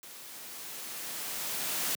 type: noise with level ramp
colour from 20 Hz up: white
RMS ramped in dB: -48 to -31 dBFS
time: 0.03-1.95 s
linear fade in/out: 0 ms
effects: high-pass 150 Hz 12 dB/octave